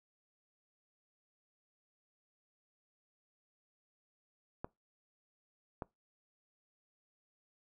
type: clicks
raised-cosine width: 1 ms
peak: -25 dBFS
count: 2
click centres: 4.645 / 5.822 s
effects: noise-tail reverb RT60 0.2 s tail -23 dB re dry